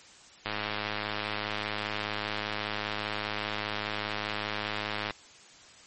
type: click train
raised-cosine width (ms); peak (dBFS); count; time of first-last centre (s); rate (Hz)
0.3; -15; 489; 0.46-5.108; 105
effects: white hiss -53 dBFS RMS until 5.86 s + MP3 32 kbps